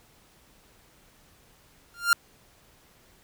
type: tone with exponential growth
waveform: 45% pulse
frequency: 1396.9 Hz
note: F6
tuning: in tune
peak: -14 dBFS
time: 1.94-2.13 s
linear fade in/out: 1 ms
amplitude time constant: 41 ms
effects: pink hiss -59 dBFS RMS until 3.23 s